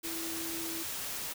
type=tone in noise; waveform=sine; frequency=329.6 Hz; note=E4; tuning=in tune; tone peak=-40 dBFS; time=0.03-0.84 s; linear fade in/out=20 ms; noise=white; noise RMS=-38 dBFS; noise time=0.03-1.34 s; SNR=-5 dB; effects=none